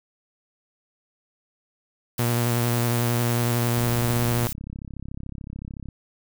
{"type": "noise", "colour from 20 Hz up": "blue", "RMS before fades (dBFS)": -33, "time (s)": [2.18, 4.53], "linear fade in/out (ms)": 2}
{"type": "tone with vibrato", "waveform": "sawtooth", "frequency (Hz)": 119.1, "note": "A#2", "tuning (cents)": 38, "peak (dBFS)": -17, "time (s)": [2.19, 4.47], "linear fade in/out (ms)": 0, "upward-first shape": "triangle", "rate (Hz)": 11, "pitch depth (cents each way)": 22}
{"type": "click train", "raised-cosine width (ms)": 5, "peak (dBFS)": -23, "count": 72, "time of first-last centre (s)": [3.78, 5.887], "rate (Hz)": 33.7}
{"effects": []}